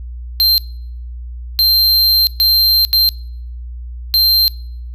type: tone bursts at uneven times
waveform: square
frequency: 4152 Hz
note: C8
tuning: 14 cents flat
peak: -9 dBFS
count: 5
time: 0.4-0.58 / 1.59-2.27 / 2.4-2.85 / 2.93-3.09 / 4.14-4.48 s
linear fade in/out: 0 ms
effects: noise-tail reverb RT60 0.6 s tail -23 dB re dry + added 60 Hz sine -25 dBFS peak until 4.94 s